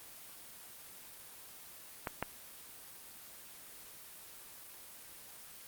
clicks, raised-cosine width 0.5 ms, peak -20 / -18 dBFS, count 2, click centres 2.072 / 2.226 s, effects white hiss -52 dBFS RMS until 5.67 s + Opus 24 kbps

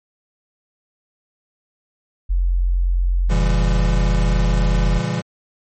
sine tone, 44.34 Hz, F1, 27 cents sharp, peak -14 dBFS, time 2.29-5 s, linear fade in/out 20 ms
square chord, A# diminished seventh, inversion none, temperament just, 116.54 / 139.85 / 167.82 / 201.4 Hz, A#2 / C#3 / E3 / G3, 0 / +16 / +31 / +47 cents, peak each -26 / -27 / -24 / -28 dBFS, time 3.29-5.22 s, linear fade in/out 20 ms
effects MP3 32 kbps

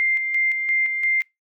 sine tone with tremolo, 2099 Hz, C7, 5 cents sharp, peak -17 dBFS, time 0-1.22 s, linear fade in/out 0 ms, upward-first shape square, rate 2.9 Hz, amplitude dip 45%, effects noise-tail reverb RT60 0.2 s tail -25 dB re dry

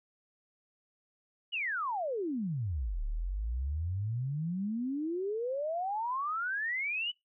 sine exponential two-way sweep, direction down then up, 3010 to 34.65 to 3010 Hz, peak -31 dBFS, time 1.52-7.12 s, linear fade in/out 20 ms, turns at 3.03 s, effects noise-tail reverb RT60 0.2 s tail -25 dB re dry

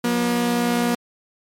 sawtooth tone pair together, 179.6 / 239.7 Hz, F3 / A#3, +49 / +48 cents, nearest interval perfect fourth, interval 499 cents, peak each -22 / -15 dBFS, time 0.04-0.95 s, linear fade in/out 5 ms, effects MP3 64 kbps

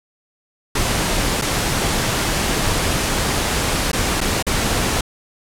pink noise with dropouts, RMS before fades -19 dBFS, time 0.75-5.01 s, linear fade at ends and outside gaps 5 ms, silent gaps 1.415-1.42 / 3.917-3.93 / 4.206-4.212 / 4.426-4.466 s, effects low-pass 11000 Hz 12 dB/octave

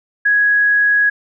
sine tone, 1665 Hz, G#6, 4 cents sharp, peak -10 dBFS, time 0.25-1.1 s, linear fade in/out 10 ms, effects none

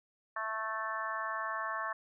harmonic tone, 220 Hz, A3, in tune, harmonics 3 / 4 / 5 / 6 / 7 / 8, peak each -43 / -45 / -37 / -43 / -44 / -40 dBFS, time 0.36-1.93 s, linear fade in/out 5 ms, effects none

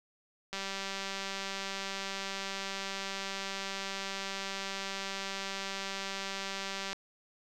click train, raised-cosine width 0.2 ms, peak -20 dBFS, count 1249, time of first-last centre 0.53-6.93 s, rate 195 Hz, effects none

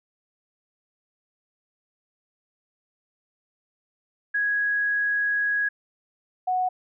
sine tone pair in turn, 1661.2 / 737 Hz, G#6 / F#5, 0 / -7 cents, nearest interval octave + major second, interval 1407 cents, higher first, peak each -21 dBFS, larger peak neither, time 4.34-5.69 / 6.47-6.69 s, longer first, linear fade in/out 10 ms, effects none

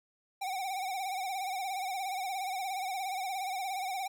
square tone with vibrato, 761 Hz, F#5, 48 cents sharp, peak -34 dBFS, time 0.41-4.08 s, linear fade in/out 10 ms, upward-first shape sine, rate 17 Hz, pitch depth 81 cents each way, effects 12-bit

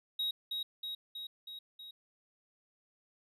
triangle tone with echo, 3800 Hz, A#7, 33 cents sharp, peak -30 dBFS, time 0.19-0.31 s, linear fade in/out 5 ms, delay 320 ms, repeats 5, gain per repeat -3 dB, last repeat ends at 1.91 s, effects none

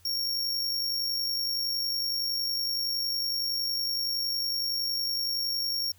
45% pulse tone with amplitude modulation, 5530 Hz, F8, 18 cents flat, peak -26 dBFS, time 0.05-5.92 s, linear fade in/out 5 ms, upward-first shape sine, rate 50.8 Hz, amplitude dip 35%, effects added 89 Hz sine -58 dBFS peak until 5.98 s + white hiss -62 dBFS RMS until 5.98 s

